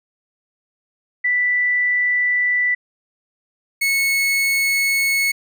sine / 40% pulse tone pair in turn, 1975.5 / 2199 Hz, B6 / C#7, 0 / -14 cents, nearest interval major second, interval 186 cents, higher second, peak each -15 dBFS, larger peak neither, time 1.24-2.75 / 3.81-5.32 s, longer neither, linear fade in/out 10 ms, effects none

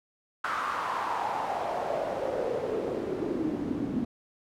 pink noise with band-pass filter sweep, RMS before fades -31 dBFS, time 0.44-4.05 s, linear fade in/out 5 ms, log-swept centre 1300 to 240 Hz, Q 4.2, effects none

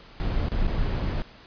brown noise with dropouts, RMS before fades -25 dBFS, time 0.2-1.22 s, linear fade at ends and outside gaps 0 ms, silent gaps 0.485-0.519 / 0.668-0.677 / 1.001-1.005 s, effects pink hiss -49 dBFS RMS until 1.46 s + resampled to 11025 Hz

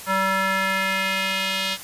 square tone with band-pass filter sweep, 191.8 Hz, G3, 37 cents flat, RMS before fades -23 dBFS, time 0.06-1.78 s, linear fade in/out 50 ms, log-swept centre 1300 to 3500 Hz, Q 1.8, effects white hiss -38 dBFS RMS until 1.83 s + resampled to 32000 Hz

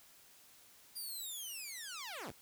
10% pulse linear sweep, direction down, 4858 to 38.76 Hz, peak -35 dBFS, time 0.95-2.32 s, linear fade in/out 20 ms, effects white hiss -62 dBFS RMS until 2.41 s

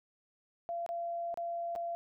sine tone with dropouts, 684 Hz, F5, 36 cents flat, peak -34 dBFS, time 0.69-1.95 s, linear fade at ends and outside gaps 0 ms, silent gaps 0.863-0.89 / 1.342-1.374 / 1.753-1.76 s, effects none

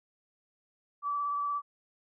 sine tone with vibrato, 1155 Hz, D6, 29 cents flat, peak -29 dBFS, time 1.02-1.62 s, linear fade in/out 50 ms, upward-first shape sine, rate 17 Hz, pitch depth 15 cents each way, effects none

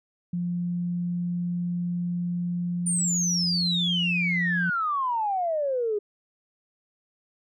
sine tone, 175.2 Hz, F3, 6 cents sharp, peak -25 dBFS, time 0.33-4.7 s, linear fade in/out 5 ms
sine exponential sweep, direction down, 9180 to 404.1 Hz, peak -23 dBFS, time 2.86-5.99 s, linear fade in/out 10 ms
effects tanh soft clip ceiling -14 dBFS

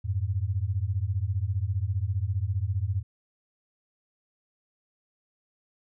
sine beating tone pair, 89.3 / 104.3 Hz, F2 / G#2, +39 / +8 cents, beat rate 15 Hz, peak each -28 dBFS, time 0.04-3.03 s, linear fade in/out 20 ms, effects none

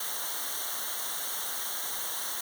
white noise with comb filter, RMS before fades -34 dBFS, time 0-2.41 s, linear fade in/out 5 ms, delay 0.4 ms, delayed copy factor -0.9, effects none

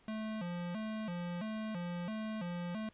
square tone with vibrato, 195.1 Hz, G3, 8 cents flat, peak -38 dBFS, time 0.08-2.89 s, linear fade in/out 2 ms, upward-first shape square, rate 1.5 Hz, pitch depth 190 cents each way, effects pink hiss -66 dBFS RMS until 2.93 s + resampled to 8000 Hz

